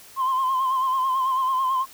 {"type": "tone with vibrato", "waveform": "sine", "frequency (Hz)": 1046.5, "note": "C6", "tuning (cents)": 0, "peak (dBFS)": -18, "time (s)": [0.16, 1.86], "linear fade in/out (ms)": 50, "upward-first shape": "sine", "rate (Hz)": 9.1, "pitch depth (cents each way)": 50, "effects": ["tanh soft clip ceiling -17 dBFS", "white hiss -47 dBFS RMS until 1.93 s"]}